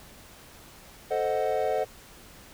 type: chord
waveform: triangle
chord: A diminished seventh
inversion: none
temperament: equal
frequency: 440 / 523.3 / 622.3 / 740 Hz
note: A4 / C5 / Eb5 / Gb5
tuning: 0 / 0 / 0 / 0 cents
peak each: -28 dBFS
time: 1.1-1.85 s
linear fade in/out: 20 ms
effects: pink hiss -50 dBFS RMS until 2.53 s